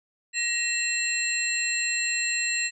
sine tone cluster, 1894 / 2698 / 4126 / 7460 Hz, A#6 / E7 / C8 / A#8, +27 / +40 / -25 / 0 cents, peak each -30 / -28 / -33 / -29 dBFS, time 0.33-2.71 s, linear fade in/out 50 ms, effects none

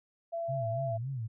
sine tone, 672 Hz, E5, 33 cents sharp, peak -32 dBFS, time 0.32-0.98 s, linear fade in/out 20 ms
sine tone with vibrato, 123.47 Hz, B2, in tune, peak -33 dBFS, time 0.48-1.28 s, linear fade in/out 20 ms, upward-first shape sine, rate 3.6 Hz, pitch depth 190 cents each way
effects none

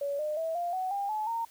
sine tone with pitch steps, 566 / 606.6 / 650.2 / 696.8 / 746.8 / 800.4 / 857.9 / 919.5 Hz, C#5 / D#5 / E5 / F5 / F#5 / G5 / A5 / A#5, +36 / -44 / -24 / -4 / +16 / +36 / -44 / -24 cents, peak -29 dBFS, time 0.01-1.45 s, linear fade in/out 5 ms, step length 180 ms, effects white hiss -58 dBFS RMS until 1.5 s

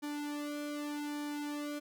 sawtooth tone with flanger, 293.7 Hz, D4, in tune, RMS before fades -39 dBFS, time 0.02-1.8 s, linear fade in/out 20 ms, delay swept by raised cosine 1.5 to 2.34 ms, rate 0.84 Hz, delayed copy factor -1, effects none

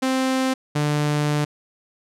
sawtooth tone pair in turn, 261.6 / 148.31 Hz, C4 / D3, 0 / +17 cents, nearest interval minor seventh, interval 983 cents, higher first, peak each -15 dBFS, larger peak neither, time 0.02-0.54 / 0.75-1.45 s, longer second, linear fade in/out 10 ms, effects low-pass 10000 Hz 12 dB/octave

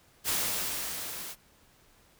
white noise with level ramp, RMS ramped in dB -28 to -41 dBFS, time 0.24-1.36 s, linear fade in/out 50 ms, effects pink hiss -62 dBFS RMS until 2.19 s

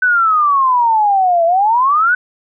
sine exponential two-way sweep, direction down then up, 1520 to 659.3 to 1520 Hz, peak -9 dBFS, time 0.02-2.15 s, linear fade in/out 5 ms, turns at 1.45 s, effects none

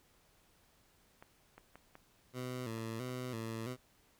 clicks, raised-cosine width 0.5 ms, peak -37 dBFS, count 6, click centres 1.225 / 1.58 / 1.756 / 1.954 / 2.781 / 3.092 s
15% pulse tone with vibrato, 119.4 Hz, A#2, 42 cents sharp, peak -33 dBFS, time 2.33-3.77 s, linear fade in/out 50 ms, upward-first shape square, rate 1.5 Hz, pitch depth 97 cents each way
effects pink hiss -69 dBFS RMS until 4.19 s

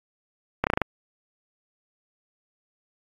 slowing click train, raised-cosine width 0.5 ms, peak -6 dBFS, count 6, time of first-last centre 0.64-0.817 s, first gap 29 ms, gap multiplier 1.1, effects AAC 32 kbps

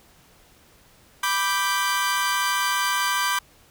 sawtooth chord, G major, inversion first, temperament equal, 987.8 / 1174.7 / 1568 Hz, B5 / D6 / G6, 0 / 0 / 0 cents, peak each -22 dBFS, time 1.23-3.39 s, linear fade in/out 5 ms, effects pink hiss -55 dBFS RMS until 3.7 s

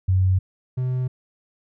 sine / triangle tone pair in turn, 93.5 / 127.46 Hz, F#2 / C3, +19 / -45 cents, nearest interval perfect fourth, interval 536 cents, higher second, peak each -15 / -19 dBFS, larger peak first, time 0.08-0.39 / 0.77-1.08 s, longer neither, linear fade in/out 10 ms, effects none

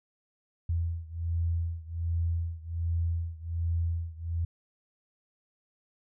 sine beating tone pair, 83.5 / 84.8 Hz, E2 / E2, +23 / +50 cents, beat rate 1.3 Hz, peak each -30 / -32 dBFS, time 0.69-4.45 s, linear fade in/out 5 ms, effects none

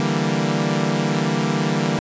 sawtooth chord, E half-diminished seventh, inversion third, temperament equal, 146.83 / 164.81 / 196 / 233.1 Hz, D3 / E3 / G3 / Bb3, 0 / 0 / 0 / 0 cents, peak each -20 dBFS, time 0-1.99 s, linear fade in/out 0 ms, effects resampled to 16000 Hz

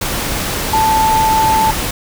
sine tone in noise, 880 Hz, A5, in tune, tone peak -10 dBFS, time 0.73-1.71 s, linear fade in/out 5 ms, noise pink, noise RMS -19 dBFS, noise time 0.01-1.91 s, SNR +6 dB, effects none

